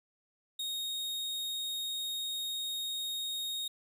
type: tone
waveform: 40% pulse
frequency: 3729 Hz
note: A#7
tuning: in tune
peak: -33 dBFS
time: 0.59-3.68 s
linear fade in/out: 5 ms
effects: none